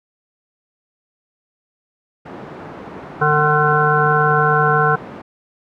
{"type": "band-pass noise", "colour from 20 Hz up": "pink", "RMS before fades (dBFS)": -34, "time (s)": [2.25, 5.22], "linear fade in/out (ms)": 10, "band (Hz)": [160, 1200], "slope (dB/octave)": 12}
{"type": "harmonic tone", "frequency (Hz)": 150.5, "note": "D3", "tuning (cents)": 43, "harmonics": [1, 3, 5, 7, 9, 10], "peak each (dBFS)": [-19, -19, -19, -19, -19, -19], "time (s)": [3.21, 4.96], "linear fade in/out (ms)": 10}
{"effects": []}